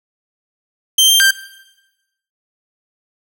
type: tone with pitch steps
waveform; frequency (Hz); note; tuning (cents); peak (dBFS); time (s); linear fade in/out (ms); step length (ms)
sawtooth; 3135 / 3165 / 1576; G7 / G7 / G6; -1 / +16 / +9; -5; 0.98-1.31; 5; 110
effects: noise-tail reverb RT60 1.0 s tail -17 dB re dry